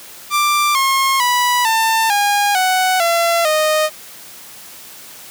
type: tone with pitch steps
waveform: sawtooth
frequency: 1181 / 1076.7 / 981.7 / 895 / 816 / 744 / 678.3 / 618.4 Hz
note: D6 / C6 / B5 / A5 / G#5 / F#5 / E5 / D#5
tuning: +9 / +49 / -11 / +29 / -31 / +9 / +49 / -11 cents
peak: -9 dBFS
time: 0.3-3.9 s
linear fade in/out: 50 ms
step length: 450 ms
effects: white hiss -37 dBFS RMS until 5.3 s + high-pass 100 Hz 12 dB/octave